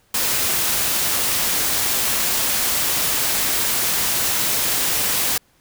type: noise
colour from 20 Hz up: white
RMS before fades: -20 dBFS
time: 0.14-5.38 s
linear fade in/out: 5 ms
effects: pink hiss -59 dBFS RMS until 5.6 s